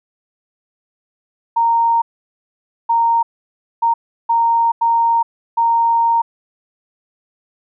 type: tone bursts at uneven times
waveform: sine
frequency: 926 Hz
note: A#5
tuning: 12 cents flat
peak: -11 dBFS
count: 6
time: 1.56-2.02 / 2.89-3.23 / 3.82-3.94 / 4.29-4.72 / 4.81-5.23 / 5.57-6.22 s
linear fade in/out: 10 ms
effects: none